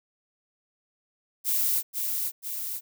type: noise with echo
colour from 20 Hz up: violet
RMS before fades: -25 dBFS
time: 1.44-1.83 s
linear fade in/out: 50 ms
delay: 490 ms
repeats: 2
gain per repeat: -4 dB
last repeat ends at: 2.81 s
effects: none